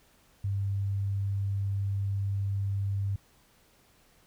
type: tone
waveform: sine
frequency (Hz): 99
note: G2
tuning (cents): +18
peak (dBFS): -27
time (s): 0.44-3.16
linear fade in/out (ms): 5
effects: pink hiss -63 dBFS RMS until 4.26 s